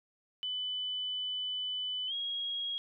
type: tone with pitch glide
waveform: sine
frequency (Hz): 3000 to 3290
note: F#7 to G#7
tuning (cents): +23 to -17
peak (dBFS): -33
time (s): 0.43-2.78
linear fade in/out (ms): 0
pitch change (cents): +160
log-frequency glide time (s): 2.07-2.13
effects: none